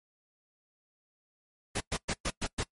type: noise bursts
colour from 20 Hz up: pink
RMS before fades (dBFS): -31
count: 6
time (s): 1.75-2.636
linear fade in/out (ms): 10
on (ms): 56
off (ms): 110
effects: noise-tail reverb RT60 0.1 s tail -22 dB re dry + MP3 48 kbps